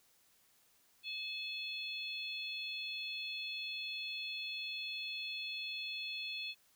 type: harmonic tone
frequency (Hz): 859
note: A5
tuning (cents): -42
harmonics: 3 / 4 / 5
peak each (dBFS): -42 / -44 / -46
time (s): 1.03-6.55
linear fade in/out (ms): 50
effects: white hiss -70 dBFS RMS until 6.75 s